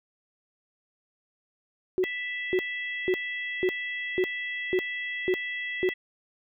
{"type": "tone bursts", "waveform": "sine", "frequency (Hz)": 370, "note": "F#4", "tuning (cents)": 0, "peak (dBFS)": -21, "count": 8, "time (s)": [1.98, 5.89], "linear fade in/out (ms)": 0, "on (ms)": 60, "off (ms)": 490}
{"type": "harmonic tone", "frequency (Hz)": 659.3, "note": "E5", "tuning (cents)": 0, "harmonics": [3, 4, 5], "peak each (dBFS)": [-31, -40, -42], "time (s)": [2.03, 5.94], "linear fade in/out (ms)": 10}
{"effects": []}